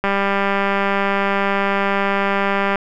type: click train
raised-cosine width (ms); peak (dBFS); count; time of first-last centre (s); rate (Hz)
0.5; -4; 539; 0.04-2.757; 198
effects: none